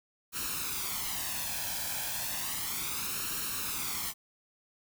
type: noise with flanger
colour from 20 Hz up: white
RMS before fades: -35 dBFS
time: 0.32-4.14 s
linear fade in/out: 50 ms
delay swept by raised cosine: 0.72 to 1.24 ms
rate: 0.33 Hz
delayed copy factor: +0.65
effects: none